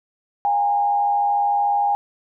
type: tone with frequency modulation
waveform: sine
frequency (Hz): 815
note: G#5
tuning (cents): -33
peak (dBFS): -16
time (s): 0.45-1.95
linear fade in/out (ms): 0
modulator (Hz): 93.5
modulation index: 0.46
effects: none